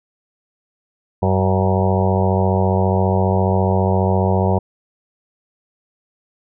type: harmonic tone with a mistuned harmonic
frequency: 94.7 Hz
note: F#2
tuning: 41 cents sharp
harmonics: 1 / 2 / 4 / 5 / 6 / 7 / 8 / 9 / 10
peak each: -17 / -20 / -23 / -24 / -25 / -25 / -26 / -27 / -27 dBFS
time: 1.22-4.59 s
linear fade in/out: 10 ms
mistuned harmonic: 9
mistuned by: +26 cents
effects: none